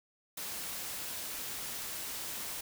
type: noise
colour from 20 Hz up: white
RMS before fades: -40 dBFS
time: 0.37-2.61 s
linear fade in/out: 5 ms
effects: none